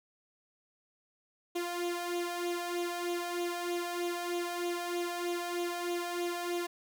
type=tone with flanger; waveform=sawtooth; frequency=349.2 Hz; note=F4; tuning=in tune; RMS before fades=-35 dBFS; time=1.55-6.67 s; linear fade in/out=10 ms; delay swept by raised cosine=0.29 to 1.29 ms; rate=3.2 Hz; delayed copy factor=+0.65; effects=none